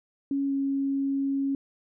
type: tone with pitch glide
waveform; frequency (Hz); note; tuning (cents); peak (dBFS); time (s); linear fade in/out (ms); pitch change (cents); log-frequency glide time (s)
sine; 277.4 to 274.8; C#4 to C#4; +1 to -15; -24; 0.31-1.55; 2; -16; 0.47-0.52
effects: none